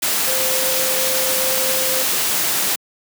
sine tone in noise, 521 Hz, C5, 7 cents flat, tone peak -24 dBFS, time 0.27-2.03 s, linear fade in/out 10 ms, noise white, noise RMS -19 dBFS, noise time 0.02-2.76 s, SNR -8 dB, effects high-pass 150 Hz 12 dB/octave

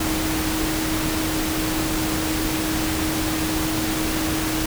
sine tone in noise, 315.1 Hz, D#4, 22 cents sharp, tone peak -24 dBFS, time 0-4.66 s, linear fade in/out 5 ms, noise pink, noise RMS -25 dBFS, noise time 0-4.66 s, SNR -2 dB, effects none

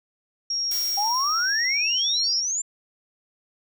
sine tone, 5588 Hz, F8, in tune, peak -23 dBFS, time 0.5-2.4 s, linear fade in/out 5 ms
blue noise with exponential decay, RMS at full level -30 dBFS, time 0.71-2.28 s, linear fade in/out 5 ms, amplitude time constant 340 ms
sine exponential sweep, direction up, 782 to 7350 Hz, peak -23 dBFS, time 0.97-2.62 s, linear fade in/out 10 ms
effects none

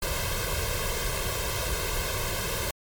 pink noise with comb filter, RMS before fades -29 dBFS, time 0.02-2.71 s, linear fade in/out 5 ms, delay 1.9 ms, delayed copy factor +0.85, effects MP3 96 kbps

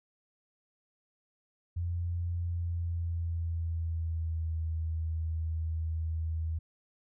sine tone with pitch glide, 86.4 to 80.61 Hz, F2 to E2, -18 to -38 cents, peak -30 dBFS, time 1.76-6.59 s, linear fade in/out 10 ms, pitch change -120 cents, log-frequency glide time 2.41-4.56 s, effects none

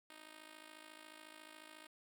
5% pulse tone with amplitude modulation, 311.1 Hz, D#4, in tune, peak -40 dBFS, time 0.1-1.87 s, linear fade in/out 2 ms, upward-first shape sine, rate 54.1 Hz, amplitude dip 80%, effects none

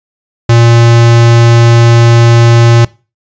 square tone, 117.2 Hz, A#2, 10 cents sharp, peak -3 dBFS, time 0.49-2.85 s, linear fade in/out 5 ms, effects noise-tail reverb RT60 0.3 s tail -21 dB re dry + resampled to 16000 Hz

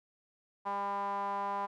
sawtooth tone with band-pass filter, 200.1 Hz, G3, 36 cents sharp, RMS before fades -35 dBFS, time 0.65-1.67 s, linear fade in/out 20 ms, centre 930 Hz, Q 8.9, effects none

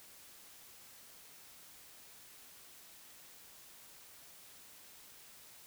silence, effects white hiss -57 dBFS RMS until 5.66 s

